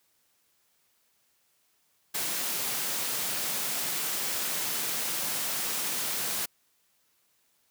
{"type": "high-pass noise", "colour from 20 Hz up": "white", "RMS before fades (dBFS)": -31, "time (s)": [2.14, 6.46], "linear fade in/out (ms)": 10, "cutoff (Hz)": 120, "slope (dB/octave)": 48, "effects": ["white hiss -70 dBFS RMS until 7.7 s", "high-pass 60 Hz 12 dB/octave"]}